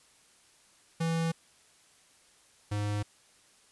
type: tone pair in turn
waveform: square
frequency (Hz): 164.6 / 103.69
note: E3 / G#2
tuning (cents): -2 / -2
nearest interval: minor sixth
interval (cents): 800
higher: first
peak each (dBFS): -28 / -30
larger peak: first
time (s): 1-1.32 / 2.71-3.03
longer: neither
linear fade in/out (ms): 10
effects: white hiss -62 dBFS RMS until 3.71 s + resampled to 24000 Hz